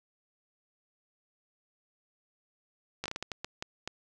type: slowing click train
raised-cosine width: 0.2 ms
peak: -18 dBFS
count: 10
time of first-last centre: 3.04-3.876 s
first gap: 17 ms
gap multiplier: 1.4
effects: none